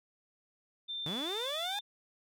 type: tone with vibrato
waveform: sine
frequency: 3520 Hz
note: A7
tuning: in tune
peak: -36 dBFS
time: 0.88-1.81 s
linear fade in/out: 20 ms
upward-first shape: square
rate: 2.6 Hz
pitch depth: 28 cents each way
type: linear sweep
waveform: sawtooth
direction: up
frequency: 138.59 to 840 Hz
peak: -33 dBFS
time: 1.06-1.79 s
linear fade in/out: 2 ms
effects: none